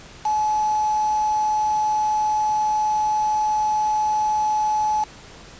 sine tone with quantisation, 854 Hz, G#5, 48 cents sharp, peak -18 dBFS, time 0.25-5.04 s, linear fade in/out 5 ms, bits 5, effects pink hiss -43 dBFS RMS until 5.59 s + resampled to 16000 Hz

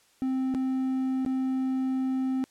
triangle tone with dropouts, 261.6 Hz, C4, in tune, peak -23 dBFS, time 0.22-2.44 s, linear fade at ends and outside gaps 0 ms, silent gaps 0.541-0.548 / 1.25-1.262 s, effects white hiss -63 dBFS RMS until 2.5 s + low-pass 10000 Hz 12 dB/octave

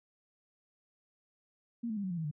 sine tone with pitch steps, 234.2 / 217.3 / 201.5 / 186.96 / 173.44 / 160.89 / 149.25 Hz, A#3 / A3 / G3 / F#3 / F3 / E3 / D3, +8 / -21 / +48 / +18 / -12 / -42 / +28 cents, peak -33 dBFS, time 1.83-2.313 s, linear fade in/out 10 ms, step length 69 ms, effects none

